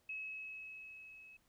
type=tone with level ramp; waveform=sine; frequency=2574 Hz; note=E7; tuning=42 cents flat; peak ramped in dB=-40 to -55 dBFS; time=0.09-1.37 s; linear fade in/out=5 ms; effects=pink hiss -75 dBFS RMS until 1.48 s